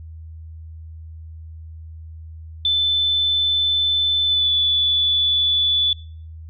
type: tone with pitch glide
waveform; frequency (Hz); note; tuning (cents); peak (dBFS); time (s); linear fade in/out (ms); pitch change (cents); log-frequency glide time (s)
sine; 3520 to 3462; A7 to A7; 0 to -29; -15; 2.65-5.93; 2; -29; 4.26-4.51
effects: noise-tail reverb RT60 0.5 s tail -23 dB re dry + added 80 Hz sine -34 dBFS peak until 6.49 s